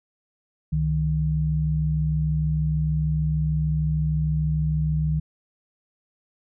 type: tone pair together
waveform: sine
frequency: 67.91 / 154.4 Hz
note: C#2 / D#3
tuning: -35 / -13 cents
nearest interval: octave + major second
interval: 1422 cents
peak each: -26 / -21 dBFS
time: 0.72-5.2 s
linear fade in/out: 10 ms
effects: none